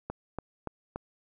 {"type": "click train", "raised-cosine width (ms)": 1, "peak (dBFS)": -20, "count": 4, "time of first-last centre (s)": [0.1, 0.96], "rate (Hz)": 3.49, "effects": []}